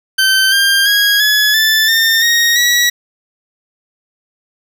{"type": "tone with pitch steps", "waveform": "20% pulse", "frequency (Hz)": [1545, 1594.9, 1646.4, 1699.5, 1754.4, 1811, 1869.4, 1929.8], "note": ["G6", "G6", "G#6", "G#6", "A6", "A6", "A#6", "B6"], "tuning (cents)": [-26, 29, -16, 39, -6, 49, 4, -41], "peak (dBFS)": -4, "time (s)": [0.18, 2.9], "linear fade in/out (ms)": 10, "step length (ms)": 340, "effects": []}